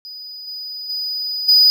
triangle tone with level steps, 4961 Hz, D#8, 6 cents flat, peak -30 / -26 / -20 / -7 dBFS, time 0.05-1.7 s, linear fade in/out 0 ms, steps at 0.47 / 0.89 / 1.48 s, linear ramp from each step 10 ms, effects none

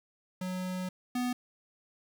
square tone pair in turn, 183.9 / 247.7 Hz, F#3 / B3, -10 / +5 cents, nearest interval perfect fourth, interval 515 cents, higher second, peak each -34 / -30 dBFS, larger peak second, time 0.41-0.89 / 1.15-1.33 s, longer first, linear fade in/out 5 ms, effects 10-bit

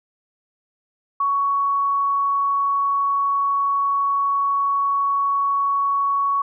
sine tone, 1117 Hz, C#6, 13 cents sharp, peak -17 dBFS, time 1.2-6.42 s, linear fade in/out 5 ms, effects none

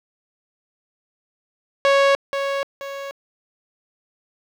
sawtooth tone with echo, 554 Hz, C#5, 1 cent flat, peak -9 dBFS, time 1.85-2.15 s, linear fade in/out 0 ms, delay 480 ms, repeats 2, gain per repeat -8 dB, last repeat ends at 3.11 s, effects low-pass 4000 Hz 12 dB/octave + 8-bit

